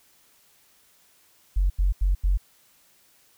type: tone bursts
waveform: sine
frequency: 46.25 Hz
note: F#1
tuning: in tune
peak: -17 dBFS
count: 4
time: 1.56-2.375 s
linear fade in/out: 10 ms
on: 140 ms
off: 85 ms
effects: tanh soft clip ceiling -13 dBFS + white hiss -60 dBFS RMS until 3.37 s